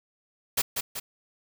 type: noise with echo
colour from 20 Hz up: white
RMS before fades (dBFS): -24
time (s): 0.57-0.62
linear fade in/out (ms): 10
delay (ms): 190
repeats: 2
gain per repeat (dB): -5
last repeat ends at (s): 1
effects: none